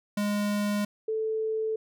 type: tone pair in turn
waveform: square / sine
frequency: 206.2 / 439.3 Hz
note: G#3 / A4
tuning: -12 / -3 cents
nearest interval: octave + minor second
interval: 1309 cents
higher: second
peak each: -26 dBFS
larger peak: neither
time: 0.17-0.85 / 1.08-1.76 s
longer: neither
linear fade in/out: 5 ms
effects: none